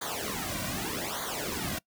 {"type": "noise with flanger", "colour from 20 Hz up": "pink", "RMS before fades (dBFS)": -34, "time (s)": [0.01, 1.79], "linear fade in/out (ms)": 10, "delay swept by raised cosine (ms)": [0.37, 2.37], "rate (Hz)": 0.83, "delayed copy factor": -1, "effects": ["noise-tail reverb RT60 0.1 s tail -24 dB re dry"]}